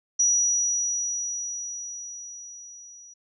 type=tone with level ramp; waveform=sine; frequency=5830 Hz; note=F#8; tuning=26 cents flat; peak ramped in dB=-17 to -45 dBFS; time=0.19-3.14 s; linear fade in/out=10 ms; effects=none

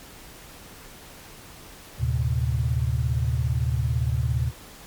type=tone cluster; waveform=sine; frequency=76.1 / 112.9 / 130.5 Hz; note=D#2 / A2 / C3; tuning=-38 / +45 / -4 cents; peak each=-25 / -25 / -26 dBFS; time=1.98-4.52 s; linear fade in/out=50 ms; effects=pink hiss -45 dBFS RMS until 4.86 s + MP3 96 kbps

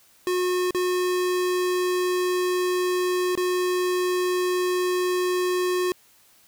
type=tone with dropouts; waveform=square; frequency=362.4 Hz; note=F#4; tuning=36 cents flat; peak=-22 dBFS; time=0.27-5.92 s; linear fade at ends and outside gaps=1 ms; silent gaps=0.708-0.747 / 3.353-3.375 s; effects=white hiss -57 dBFS RMS until 6.47 s

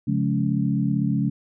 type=tone cluster; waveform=sine; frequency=137.5 / 175.4 / 211.1 / 279.7 Hz; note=C#3 / F3 / G#3 / C#4; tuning=-14 / +8 / +29 / +16 cents; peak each=-24 / -26 / -24 / -27 dBFS; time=0.07-1.3 s; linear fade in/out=10 ms; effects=none

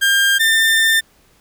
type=tone pair in turn; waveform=30% pulse; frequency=1600 / 1795.9 Hz; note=G6 / A6; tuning=+35 / +35 cents; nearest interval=major second; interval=200 cents; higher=second; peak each=-9 dBFS; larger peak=neither; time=0.01-0.39 / 0.39-1.01 s; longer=second; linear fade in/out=20 ms; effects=pink hiss -54 dBFS RMS until 1.4 s

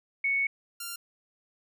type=tone pair in turn; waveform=sine / 5% pulse; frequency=2217 / 1389.8 Hz; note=C#7 / F6; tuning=0 / -9 cents; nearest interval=minor sixth; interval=809 cents; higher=first; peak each=-24 dBFS; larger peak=neither; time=0.24-0.47 / 0.8-0.96 s; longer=first; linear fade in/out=5 ms; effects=none

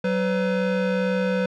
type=tone pair together; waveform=square; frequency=188.41 / 503 Hz; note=F#3 / B4; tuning=+32 / +32 cents; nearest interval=octave + perfect fourth; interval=1700 cents; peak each=-24 / -24 dBFS; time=0.04-1.46 s; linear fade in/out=5 ms; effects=low-pass 3000 Hz 12 dB/octave

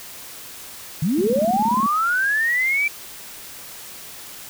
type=linear sweep; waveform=sine; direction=up; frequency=137.8 to 2349 Hz; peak=-17 dBFS; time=1.02-2.88 s; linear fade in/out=5 ms
type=tone bursts; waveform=sine; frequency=217.7 Hz; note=A3; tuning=18 cents flat; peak=-20 dBFS; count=12; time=1.18-1.863 s; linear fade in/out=2 ms; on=34 ms; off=25 ms
effects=white hiss -38 dBFS RMS until 4.49 s

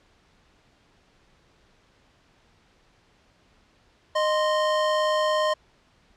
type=tone pair together; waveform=square; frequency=616.4 / 1046.5 Hz; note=D#5 / C6; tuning=-16 / 0 cents; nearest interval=major sixth; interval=916 cents; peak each=-23 / -26 dBFS; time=4.15-5.54 s; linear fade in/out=10 ms; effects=pink hiss -61 dBFS RMS until 6.16 s + low-pass 5000 Hz 12 dB/octave

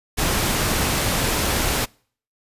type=noise; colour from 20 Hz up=pink; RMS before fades=-21 dBFS; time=0.17-1.86 s; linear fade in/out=20 ms; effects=noise-tail reverb RT60 0.5 s tail -26 dB re dry + resampled to 32000 Hz

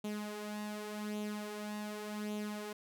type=tone with flanger; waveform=sawtooth; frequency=210 Hz; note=G#3; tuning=19 cents sharp; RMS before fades=-41 dBFS; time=0.04-2.73 s; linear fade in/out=5 ms; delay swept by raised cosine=0.29 to 3.69 ms; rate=0.87 Hz; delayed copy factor=+0.6; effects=none

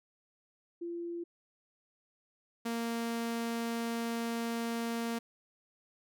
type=tone pair in turn; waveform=sine / sawtooth; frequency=342.5 / 231.8 Hz; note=F4 / A#3; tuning=-34 / -10 cents; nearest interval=perfect fifth; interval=676 cents; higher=first; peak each=-36 / -29 dBFS; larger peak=second; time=0.81-1.24 / 2.65-5.19 s; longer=second; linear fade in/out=10 ms; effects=none

